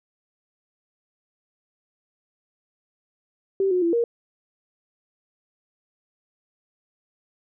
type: tone with pitch steps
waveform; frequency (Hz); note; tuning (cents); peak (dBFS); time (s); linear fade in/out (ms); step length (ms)
sine; 387.9 / 362.9 / 338.1 / 469.4; G4 / F#4 / E4 / A#4; -18 / -34 / +44 / +12; -18; 3.6-4.04; 2; 110
effects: none